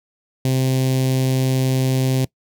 sawtooth tone with notch filter, 130.81 Hz, C3, in tune, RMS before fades -18 dBFS, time 0.45-2.25 s, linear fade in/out 2 ms, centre 1300 Hz, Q 0.52, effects noise-tail reverb RT60 0.1 s tail -22 dB re dry

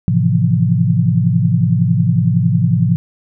sine chord, F major seventh, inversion first, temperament just, 109.13 / 130.96 / 163.7 / 174.61 Hz, A2 / C3 / E3 / F3, -14 / +2 / -12 / 0 cents, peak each -16 dBFS, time 0.08-2.96 s, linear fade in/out 0 ms, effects none

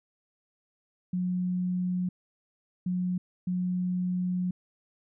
sine tone bursts at uneven times, 181 Hz, F#3, 38 cents flat, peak -26 dBFS, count 3, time 1.13-2.09 / 2.86-3.18 / 3.47-4.51 s, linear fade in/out 5 ms, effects none

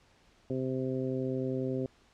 harmonic tone, 130.3 Hz, C3, 7 cents flat, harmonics 1 / 2 / 3 / 4 / 5, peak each -36 / -34 / -35 / -38 / -49 dBFS, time 0.5-1.86 s, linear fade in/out 2 ms, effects pink hiss -64 dBFS RMS until 2.13 s + low-pass 6000 Hz 12 dB/octave

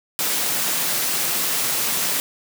white high-pass noise, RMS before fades -22 dBFS, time 0.19-2.2 s, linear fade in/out 0 ms, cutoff 120 Hz, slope 96 dB/octave, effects none

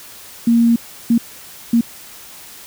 sine tone bursts at uneven times, 233.1 Hz, A#3, in tune, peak -9 dBFS, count 3, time 0.47-0.76 / 1.1-1.18 / 1.73-1.81 s, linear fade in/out 5 ms, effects white hiss -38 dBFS RMS until 2.66 s

